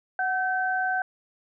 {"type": "tone pair together", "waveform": "sine", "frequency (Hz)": [742.1, 1540], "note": ["F#5", "G6"], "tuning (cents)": [5, -31], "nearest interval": "octave + minor second", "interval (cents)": 1264, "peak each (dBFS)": -26, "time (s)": [0.19, 1.02], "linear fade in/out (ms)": 2, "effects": []}